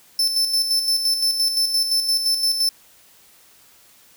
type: tone with tremolo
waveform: 40% pulse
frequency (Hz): 5290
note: E8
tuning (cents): +5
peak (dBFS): -15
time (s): 0.19-2.69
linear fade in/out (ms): 2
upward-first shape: square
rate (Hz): 5.8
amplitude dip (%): 50
effects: white hiss -52 dBFS RMS until 4.16 s